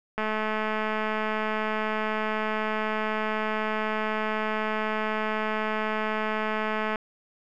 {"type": "click train", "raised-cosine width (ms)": 0.5, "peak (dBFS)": -14, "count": 1465, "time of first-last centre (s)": [0.18, 6.958], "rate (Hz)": 216, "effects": []}